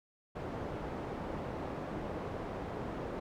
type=low-pass noise; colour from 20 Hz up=white; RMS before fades=-40 dBFS; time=0.35-3.2 s; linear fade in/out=10 ms; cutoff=630 Hz; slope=12 dB/octave; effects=none